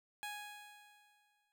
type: tone with exponential decay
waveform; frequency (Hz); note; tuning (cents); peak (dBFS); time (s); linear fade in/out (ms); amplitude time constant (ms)
15% pulse; 830.6; G#5; 0; -34; 0.23-1.52; 0; 280
effects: none